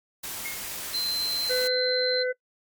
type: noise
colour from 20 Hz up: white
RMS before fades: -35 dBFS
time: 0.23-1.68 s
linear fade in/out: 10 ms
type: tone with exponential decay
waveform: sine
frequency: 2153 Hz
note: C7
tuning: 49 cents sharp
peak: -31 dBFS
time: 0.45-0.75 s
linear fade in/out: 5 ms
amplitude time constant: 65 ms
type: tone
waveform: sine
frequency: 4096 Hz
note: C8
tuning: 38 cents flat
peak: -26 dBFS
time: 0.93-2.24 s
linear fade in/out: 20 ms
type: harmonic tone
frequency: 504 Hz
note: B4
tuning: 35 cents sharp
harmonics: 1 / 3 / 4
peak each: -25 / -32 / -37 dBFS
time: 1.49-2.33 s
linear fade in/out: 20 ms
effects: noise-tail reverb RT60 0.1 s tail -21 dB re dry + Opus 48 kbps